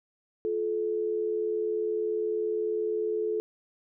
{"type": "tone pair together", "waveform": "sine", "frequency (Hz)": [352.8, 432.8], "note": ["F4", "A4"], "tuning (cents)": [18, -29], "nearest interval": "major third", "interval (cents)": 353, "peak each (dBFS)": [-33, -27], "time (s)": [0.45, 3.4], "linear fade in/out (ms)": 0, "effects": []}